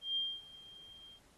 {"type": "tone with ADSR envelope", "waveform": "sine", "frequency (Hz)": 3194, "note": "G7", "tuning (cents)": 32, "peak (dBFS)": -31, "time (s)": [0.01, 1.2], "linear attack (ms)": 150, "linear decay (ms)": 250, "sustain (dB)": -21, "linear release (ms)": 72, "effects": ["pink hiss -67 dBFS RMS until 1.37 s", "AAC 32 kbps"]}